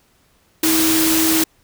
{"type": "tone in noise", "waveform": "sine", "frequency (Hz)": 321.5, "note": "E4", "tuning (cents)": -43, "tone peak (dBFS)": -16, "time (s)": [0.63, 1.44], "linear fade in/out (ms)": 5, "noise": "white", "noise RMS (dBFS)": -18, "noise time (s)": [0.63, 1.44], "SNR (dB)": -1, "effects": ["pink hiss -58 dBFS RMS until 1.63 s"]}